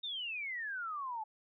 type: exponential sweep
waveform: sine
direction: down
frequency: 3729 to 845 Hz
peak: -37 dBFS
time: 0.03-1.24 s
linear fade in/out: 10 ms
effects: none